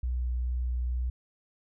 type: tone with vibrato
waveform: sine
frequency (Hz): 61.5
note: B1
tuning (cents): -7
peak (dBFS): -27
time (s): 0.03-1.1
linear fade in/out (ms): 5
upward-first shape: sine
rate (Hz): 2.3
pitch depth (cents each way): 9
effects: none